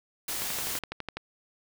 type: noise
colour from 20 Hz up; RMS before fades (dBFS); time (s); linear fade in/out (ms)
white; -33; 0.28-0.79; 5
type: click train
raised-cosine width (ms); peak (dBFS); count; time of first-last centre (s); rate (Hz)
0.3; -18; 10; 0.42-1.17; 12
effects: none